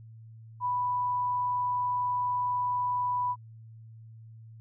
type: tone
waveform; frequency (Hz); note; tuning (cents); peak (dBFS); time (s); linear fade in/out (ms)
sine; 987.8; B5; 0; -26; 0.6-3.36; 50
effects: added 112 Hz sine -46 dBFS peak until 4.6 s